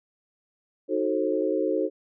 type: chord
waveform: sine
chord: D# diminished seventh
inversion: none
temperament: equal with one note detuned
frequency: 311.1 / 370 / 440 / 532.4 Hz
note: D#4 / F#4 / A4 / C5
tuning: 0 / 0 / 0 / +30 cents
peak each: -28 dBFS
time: 0.88-1.9 s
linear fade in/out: 50 ms
effects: none